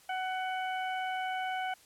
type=harmonic tone; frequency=747 Hz; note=F#5; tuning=16 cents sharp; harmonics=1 / 2 / 3 / 4; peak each=-33 / -39 / -43 / -45 dBFS; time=0.09-1.74 s; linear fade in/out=5 ms; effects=white hiss -60 dBFS RMS until 1.85 s + low-pass 12000 Hz 12 dB/octave